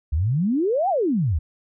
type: exponential two-way sweep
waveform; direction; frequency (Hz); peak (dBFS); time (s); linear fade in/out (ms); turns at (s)
sine; up then down; 67.9 to 813 to 67.9; -18; 0.12-1.39; 10; 0.89
effects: none